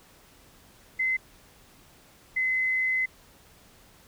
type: tone pair in turn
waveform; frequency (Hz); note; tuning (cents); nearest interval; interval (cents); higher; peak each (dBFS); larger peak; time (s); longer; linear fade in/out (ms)
sine; 2053 / 2041; C7 / C7; -33 / -44; unison; 11; first; -23 / -23; neither; 0.99-1.17 / 2.36-3.06; second; 10
effects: pink hiss -56 dBFS RMS until 4.07 s